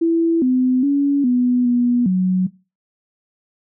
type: tone with pitch steps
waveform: sine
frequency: 331.9 / 254.8 / 282.3 / 247.5 / 243.1 / 184.9 Hz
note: E4 / C4 / C#4 / B3 / B3 / F#3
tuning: +12 / -46 / +32 / +4 / -27 / -1 cents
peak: -13 dBFS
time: 0.01-2.47 s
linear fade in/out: 10 ms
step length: 410 ms
effects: noise-tail reverb RT60 0.3 s tail -20 dB re dry